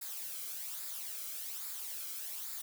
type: noise with flanger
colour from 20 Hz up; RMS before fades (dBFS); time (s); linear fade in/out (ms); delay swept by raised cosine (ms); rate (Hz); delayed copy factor
blue; -42; 0.01-2.62; 10; 0.33 to 1.12; 1.2; -0.55
effects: none